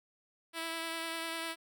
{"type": "tone with vibrato", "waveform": "5% pulse", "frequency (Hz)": 328.9, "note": "E4", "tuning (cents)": -4, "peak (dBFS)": -25, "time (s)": [0.53, 1.56], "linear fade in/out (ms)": 50, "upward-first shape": "sine", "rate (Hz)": 10, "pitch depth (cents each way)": 14, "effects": []}